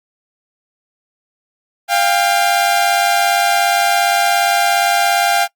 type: tone pair together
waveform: sawtooth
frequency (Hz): 698.5 / 795.8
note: F5 / G5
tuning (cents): 0 / +26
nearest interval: major second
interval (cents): 226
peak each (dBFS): -11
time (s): 1.88-5.48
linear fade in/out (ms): 50
effects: noise-tail reverb RT60 0.1 s tail -23 dB re dry + Opus 48 kbps